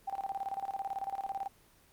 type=tone with tremolo; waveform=sine; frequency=784 Hz; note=G5; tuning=in tune; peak=-32 dBFS; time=0.07-1.48 s; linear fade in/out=10 ms; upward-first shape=square; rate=18 Hz; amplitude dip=80%; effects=pink hiss -63 dBFS RMS until 1.92 s + Opus 24 kbps